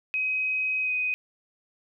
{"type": "tone with pitch glide", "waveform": "sine", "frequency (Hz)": [2528, 2503], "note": ["D#7", "D#7"], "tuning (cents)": [27, 10], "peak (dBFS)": -24, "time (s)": [0.14, 1.14], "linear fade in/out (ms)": 0, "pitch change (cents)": -17, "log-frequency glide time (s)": [0.82, 0.92], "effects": []}